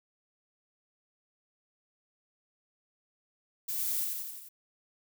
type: noise with echo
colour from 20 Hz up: violet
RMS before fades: -34 dBFS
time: 3.68-4.05 s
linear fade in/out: 10 ms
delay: 88 ms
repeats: 5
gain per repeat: -3 dB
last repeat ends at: 4.49 s
effects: none